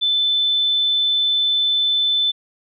sine tone, 3520 Hz, A7, in tune, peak -15 dBFS, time 0.01-2.32 s, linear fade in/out 20 ms, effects none

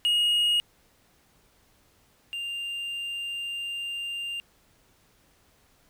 triangle tone pair in turn, 2873 / 2794 Hz, F7 / F7, +48 / 0 cents, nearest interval unison, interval 48 cents, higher first, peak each -19 / -29 dBFS, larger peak first, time 0.05-0.6 / 2.33-4.4 s, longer second, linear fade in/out 0 ms, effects pink hiss -63 dBFS RMS until 5.89 s

